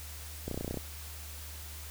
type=clicks; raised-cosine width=2 ms; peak=-22 dBFS; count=10; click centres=0.48 / 0.513 / 0.544 / 0.576 / 0.61 / 0.646 / 0.679 / 0.71 / 0.743 / 0.773 s; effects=added 75 Hz sine -44 dBFS peak until 1.9 s + white hiss -47 dBFS RMS until 1.9 s